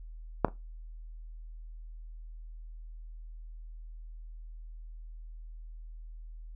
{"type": "clicks", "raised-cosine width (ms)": 1, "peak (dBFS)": [-7, -27], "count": 2, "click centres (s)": [0.447, 0.483], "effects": ["noise-tail reverb RT60 0.2 s tail -18 dB re dry", "added 40 Hz sine -42 dBFS peak until 6.55 s"]}